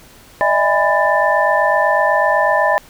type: tone cluster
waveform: sine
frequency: 598 / 646 / 820 / 1001 / 1771 Hz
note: D5 / E5 / G#5 / B5 / A6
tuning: +31 / -35 / -22 / +23 / +11 cents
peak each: -18 dBFS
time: 0.41-2.78 s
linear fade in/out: 0 ms
effects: pink hiss -44 dBFS RMS until 2.89 s